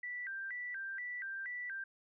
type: tone with vibrato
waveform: sine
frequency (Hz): 1761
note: A6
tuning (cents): +1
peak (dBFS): -39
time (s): 0.03-1.84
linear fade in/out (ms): 5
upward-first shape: square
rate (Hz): 2.1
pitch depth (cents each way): 190
effects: none